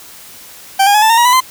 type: tone with pitch steps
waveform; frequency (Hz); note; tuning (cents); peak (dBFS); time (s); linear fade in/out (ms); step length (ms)
40% pulse; 781 / 812.8 / 845.8 / 880.2 / 916 / 953.2 / 992 / 1032.3; G5 / G#5 / G#5 / A5 / A#5 / A#5 / B5 / C6; -7 / -38 / +31 / 0 / -31 / +38 / +7 / -24; -6; 0.79-1.406; 10; 77
effects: white hiss -36 dBFS RMS until 1.5 s

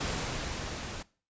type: noise with level ramp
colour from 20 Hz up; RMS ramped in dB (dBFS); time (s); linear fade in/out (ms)
pink; -32 to -40; 0-1.03; 10
effects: noise-tail reverb RT60 0.4 s tail -21 dB re dry + resampled to 16000 Hz

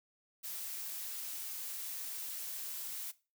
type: noise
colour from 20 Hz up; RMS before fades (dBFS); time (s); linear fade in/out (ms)
blue; -42; 0.43-3.12; 20
effects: noise-tail reverb RT60 0.3 s tail -18 dB re dry

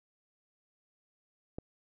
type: click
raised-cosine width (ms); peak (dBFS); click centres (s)
2; -25; 1.585
effects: none

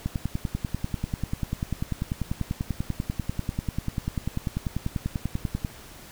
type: click train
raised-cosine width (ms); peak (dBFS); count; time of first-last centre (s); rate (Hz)
5; -14; 58; 0.06-5.648; 10.2
effects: pink hiss -46 dBFS RMS until 6.11 s

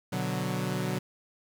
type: chord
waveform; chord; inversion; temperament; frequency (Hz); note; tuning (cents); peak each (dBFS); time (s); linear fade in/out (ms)
sawtooth; B minor; none; equal; 123.47 / 146.83 / 185; B2 / D3 / F#3; 0 / 0 / 0; -30 / -30 / -28; 0.12-0.99; 10
effects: 10-bit

